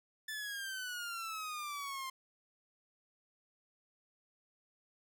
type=exponential sweep; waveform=sawtooth; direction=down; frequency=1760 to 1046.5 Hz; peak=-36 dBFS; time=0.28-2.1 s; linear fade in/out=5 ms; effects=none